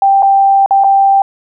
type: tone with dropouts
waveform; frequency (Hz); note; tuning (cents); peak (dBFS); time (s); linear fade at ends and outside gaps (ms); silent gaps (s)
sine; 786; G5; +4; -5; 0.02-1.22; 2; 0.224-0.229 / 0.661-0.708 / 0.838-0.843
effects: none